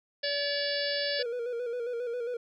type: harmonic tone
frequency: 573 Hz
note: D5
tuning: 43 cents flat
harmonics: 1 / 3 / 4 / 5 / 6 / 7 / 8 / 9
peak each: -32 / -35 / -43 / -40 / -39 / -40 / -35 / -38 dBFS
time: 0.23-1.23 s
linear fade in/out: 10 ms
type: tone with vibrato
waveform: triangle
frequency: 480 Hz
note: B4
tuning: 49 cents flat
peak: -29 dBFS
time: 1.19-2.37 s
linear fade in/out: 5 ms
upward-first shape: square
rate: 7.4 Hz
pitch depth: 49 cents each way
effects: none